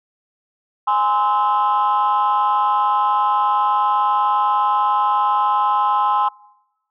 sine chord, Ab augmented, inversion none, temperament just, 830.6 / 1038.3 / 1297.8 Hz, Ab5 / C6 / E6, 0 / -14 / -27 cents, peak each -17 / -16 / -21 dBFS, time 0.87-6.29 s, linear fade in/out 10 ms, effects noise-tail reverb RT60 1.0 s tail -25 dB re dry + tanh soft clip ceiling -9 dBFS

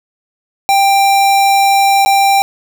square tone with dropouts, 789 Hz, G5, 11 cents sharp, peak -8 dBFS, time 0.69-2.42 s, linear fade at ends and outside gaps 0 ms, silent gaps 2.05-2.06 s, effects none

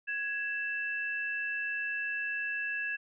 sine tone pair together, 1664.6 / 2657 Hz, G#6 / E7, +4 / +13 cents, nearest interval minor sixth, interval 809 cents, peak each -33 / -36 dBFS, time 0.07-2.97 s, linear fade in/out 20 ms, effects none

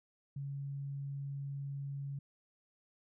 sine tone, 139.6 Hz, C#3, 13 cents sharp, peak -38 dBFS, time 0.36-2.19 s, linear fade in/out 5 ms, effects none

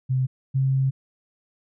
sine tone pair in turn, 130 / 133.73 Hz, C3 / C3, -11 / +38 cents, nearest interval unison, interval 49 cents, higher second, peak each -19 / -18 dBFS, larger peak second, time 0.09-0.27 / 0.54-0.91 s, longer second, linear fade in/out 20 ms, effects none

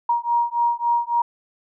sine beating tone pair, 944 / 947.6 Hz, A#5 / A#5, +22 / +28 cents, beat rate 3.6 Hz, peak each -21 dBFS, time 0.09-1.22 s, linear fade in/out 5 ms, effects none

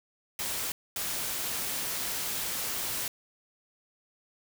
white noise bursts at uneven times, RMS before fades -33 dBFS, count 2, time 0.39-0.72 / 0.96-3.08 s, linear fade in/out 2 ms, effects none

